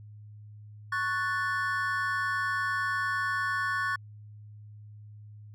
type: chord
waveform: triangle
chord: F# minor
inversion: second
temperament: equal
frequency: 1108.7 / 1480 / 1760 Hz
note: C#6 / F#6 / A6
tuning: 0 / 0 / 0 cents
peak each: -30 dBFS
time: 0.92-3.96 s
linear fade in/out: 5 ms
effects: added 105 Hz sine -45 dBFS peak until 5.54 s